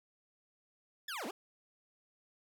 20% pulse linear two-way sweep, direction down then up, 1804 to 200 to 434.4 Hz, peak -34 dBFS, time 1.08-1.31 s, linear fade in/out 5 ms, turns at 1.26 s, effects none

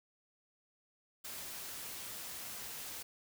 white noise, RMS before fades -45 dBFS, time 1.24-3.03 s, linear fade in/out 10 ms, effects none

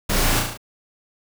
pink noise with echo, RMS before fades -22 dBFS, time 0.09-0.4 s, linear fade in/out 10 ms, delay 35 ms, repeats 5, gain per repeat -3 dB, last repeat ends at 0.575 s, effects none

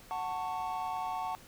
triangle chord, F# minor, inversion none, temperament equal with one note detuned, 740 / 890.2 / 1108.7 Hz, F#5 / A5 / C#6, 0 / +20 / 0 cents, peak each -35 / -35 / -38 dBFS, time 0.11-1.35 s, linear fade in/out 0 ms, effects pink hiss -55 dBFS RMS until 1.47 s

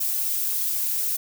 violet noise with flanger, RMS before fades -25 dBFS, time 0-1.17 s, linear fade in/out 10 ms, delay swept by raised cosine 2 to 3.4 ms, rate 3.8 Hz, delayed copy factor -0.7, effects none

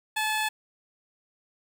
15% pulse tone, 864 Hz, A5, 32 cents flat, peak -19 dBFS, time 0.16-0.49 s, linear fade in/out 10 ms, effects none

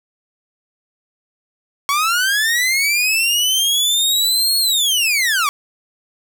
sawtooth linear two-way sweep, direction up then down, 1103 to 4346 to 1103 Hz, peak -11 dBFS, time 1.89-5.49 s, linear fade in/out 0 ms, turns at 4.58 s, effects none

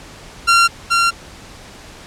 sawtooth tone with echo, 1375 Hz, F6, 27 cents flat, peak -5 dBFS, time 0.47-0.68 s, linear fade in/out 20 ms, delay 430 ms, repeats 1, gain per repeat -3 dB, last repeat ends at 1.11 s, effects pink hiss -38 dBFS RMS until 2.06 s + low-pass 8000 Hz 12 dB/octave

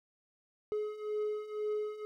triangle beating tone pair, 422 / 424 Hz, G#4 / G#4, +28 / +36 cents, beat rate 2 Hz, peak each -37 / -33 dBFS, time 0.72-2.05 s, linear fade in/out 0 ms, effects none

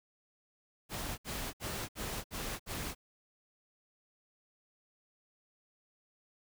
pink noise bursts, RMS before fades -39 dBFS, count 6, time 0.89-2.95 s, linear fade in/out 50 ms, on 290 ms, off 64 ms, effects none

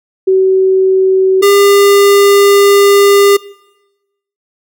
sine / square tone pair in turn, 379.2 / 401.7 Hz, F#4 / G4, +43 / +42 cents, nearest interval minor second, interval 99 cents, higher second, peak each -5 dBFS, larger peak neither, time 0.27-1.42 / 1.42-3.37 s, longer second, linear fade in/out 10 ms, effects noise-tail reverb RT60 1.0 s tail -22 dB re dry

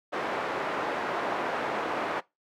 pink band-pass noise, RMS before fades -31 dBFS, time 0.12-2.21 s, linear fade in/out 20 ms, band 450 to 1500 Hz, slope 12 dB/octave, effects noise-tail reverb RT60 0.2 s tail -21 dB re dry

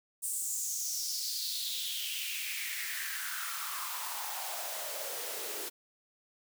white noise with high-pass filter sweep, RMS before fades -37 dBFS, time 0.22-5.7 s, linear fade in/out 20 ms, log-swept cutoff 8700 to 370 Hz, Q 4.7, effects none

